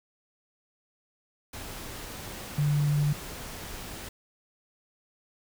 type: tone in noise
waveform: sine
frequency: 146.83 Hz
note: D3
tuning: in tune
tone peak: -22 dBFS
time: 2.58-3.13 s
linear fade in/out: 5 ms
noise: pink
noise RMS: -40 dBFS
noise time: 1.53-4.09 s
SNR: +15 dB
effects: none